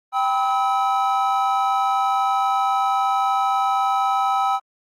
triangle chord, E minor, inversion first, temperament equal with one note detuned, 784 / 987.8 / 1289.1 Hz, G5 / B5 / E6, 0 / 0 / -39 cents, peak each -18 / -24 / -20 dBFS, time 0.12-4.6 s, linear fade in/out 50 ms, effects Opus 24 kbps

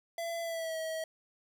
square tone with pitch glide, 673 to 641.5 Hz, E5 to E5, +36 to -47 cents, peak -35 dBFS, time 0.18-1.04 s, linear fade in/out 2 ms, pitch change -83 cents, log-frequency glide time 0.41-0.77 s, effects 11-bit

